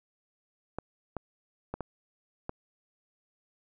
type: clicks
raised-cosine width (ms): 1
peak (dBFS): -20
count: 5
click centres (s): 0.786 / 1.167 / 1.74 / 1.807 / 2.494
effects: none